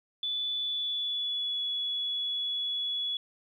sine tone with pitch glide, 3475 to 3390 Hz, A7 to G#7, -22 to +35 cents, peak -29 dBFS, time 0.23-3.17 s, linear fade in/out 2 ms, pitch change -43 cents, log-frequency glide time 0.56-1.61 s, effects 11-bit

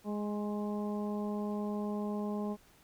harmonic tone with a mistuned harmonic, 207.7 Hz, G#3, in tune, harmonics 1 / 2 / 3 / 4 / 5, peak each -34 / -40 / -44 / -46 / -48 dBFS, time 0.04-2.57 s, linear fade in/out 50 ms, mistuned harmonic 5, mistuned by +22 cents, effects pink hiss -63 dBFS RMS until 2.83 s

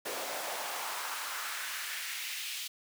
pink noise with high-pass filter sweep, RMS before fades -38 dBFS, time 0.05-2.68 s, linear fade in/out 10 ms, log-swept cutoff 490 to 3100 Hz, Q 1.7, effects none

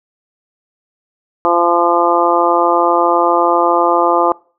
harmonic tone, 172.3 Hz, F3, 23 cents flat, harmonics 2 / 3 / 4 / 5 / 6 / 7, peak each -17 / -17 / -17 / -17 / -17 / -17 dBFS, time 1.45-4.32 s, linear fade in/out 0 ms, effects noise-tail reverb RT60 0.4 s tail -23 dB re dry

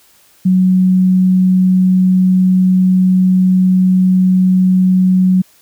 sine tone, 185.2 Hz, F#3, 2 cents sharp, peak -7 dBFS, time 0.45-5.42 s, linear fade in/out 10 ms, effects white hiss -49 dBFS RMS until 5.61 s

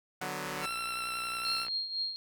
5% pulse chord, B minor, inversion first, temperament equal with one note detuned, 147.68 / 185 / 246.9 Hz, D3 / F#3 / B3, +10 / 0 / 0 cents, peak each -28 / -27 / -31 dBFS, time 0.21-0.66 s, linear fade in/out 5 ms
click train, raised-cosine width 0.3 ms, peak -28 dBFS, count 75, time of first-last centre 0.46-1.683 s, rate 60.5 Hz
20% pulse tone with vibrato, 1348 Hz, E6, 38 cents sharp, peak -29 dBFS, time 0.6-1.68 s, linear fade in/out 50 ms, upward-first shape triangle, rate 11 Hz, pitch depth 21 cents each way
sine tone with tremolo, 4234 Hz, C8, 20 cents sharp, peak -29 dBFS, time 1.45-2.16 s, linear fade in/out 0 ms, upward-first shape triangle, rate 4 Hz, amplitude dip 70%
effects none

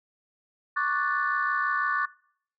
sine chord, D major seventh, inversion third, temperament equal, 1108.7 / 1174.7 / 1480 / 1760 Hz, C#6 / D6 / F#6 / A6, 0 / 0 / 0 / 0 cents, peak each -29 dBFS, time 0.76-2.06 s, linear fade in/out 10 ms, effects noise-tail reverb RT60 0.6 s tail -22 dB re dry + tanh soft clip ceiling -14 dBFS

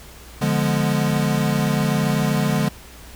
square chord, D diminished seventh, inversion none, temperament equal, 146.83 / 174.61 / 207.7 / 246.9 Hz, D3 / F3 / Ab3 / Cb4, 0 / 0 / 0 / 0 cents, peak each -22 / -25 / -23 / -28 dBFS, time 0.41-2.69 s, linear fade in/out 10 ms, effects added 60 Hz sine -43 dBFS peak until 3.15 s + pink hiss -43 dBFS RMS until 3.15 s

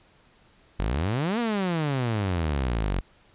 sawtooth exponential two-way sweep, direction up then down, 43.65 to 244.1 to 43.65 Hz, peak -20 dBFS, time 0.79-3.01 s, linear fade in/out 10 ms, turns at 1.39 s, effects pink hiss -59 dBFS RMS until 3.34 s + resampled to 8000 Hz

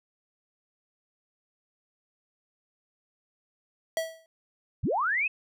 square tone with exponential decay, 650 Hz, E5, 24 cents flat, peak -24 dBFS, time 3.97-4.26 s, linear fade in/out 1 ms, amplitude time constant 63 ms
sine linear sweep, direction up, 51.7 to 2637 Hz, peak -24 dBFS, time 4.83-5.28 s, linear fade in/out 10 ms
effects none

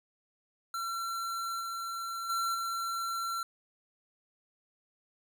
square tone with level steps, 1357 Hz, E6, 50 cents sharp, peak -34 / -36 / -30 / -33 dBFS, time 0.74-3.43 s, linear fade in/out 2 ms, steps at 1.6 / 2.29 / 2.54 s, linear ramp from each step 10 ms, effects none

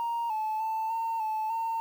sine tone with pitch steps, 934 / 868 / 884 / 908 / 871 / 908 Hz, A#5 / A5 / A5 / A#5 / A5 / A#5, +3 / -24 / +8 / -46 / -18 / -46 cents, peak -26 dBFS, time 0-1.8 s, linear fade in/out 0 ms, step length 300 ms, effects tanh soft clip ceiling -26 dBFS + 9-bit

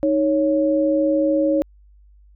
sine tone pair together, 311.5 / 555 Hz, D#4 / C#5, +2 / +2 cents, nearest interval minor seventh, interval 1000 cents, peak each -18 dBFS, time 0.03-1.62 s, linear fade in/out 0 ms, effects added 50 Hz sine -47 dBFS peak until 2.35 s

